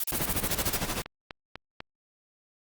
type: noise bursts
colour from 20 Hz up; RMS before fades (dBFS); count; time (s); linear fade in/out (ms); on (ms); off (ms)
blue; -29; 11; 0-0.768; 2; 38; 35
type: noise with tremolo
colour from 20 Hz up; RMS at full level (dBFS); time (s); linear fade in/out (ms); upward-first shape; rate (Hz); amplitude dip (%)
pink; -29; 0.12-1.02; 0; sine; 13; 65
type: click train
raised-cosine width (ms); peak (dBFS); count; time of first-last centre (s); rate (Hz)
0.3; -21; 4; 1.06-1.804; 4.03
effects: Opus 32 kbps